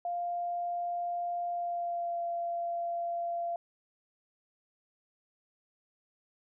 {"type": "tone with pitch glide", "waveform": "sine", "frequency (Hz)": [698.5, 687.3], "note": ["F5", "F5"], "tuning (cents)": [0, -28], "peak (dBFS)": -31, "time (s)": [0.05, 3.56], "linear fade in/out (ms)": 2, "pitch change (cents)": -28, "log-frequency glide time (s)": [1.49, 2.22], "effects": []}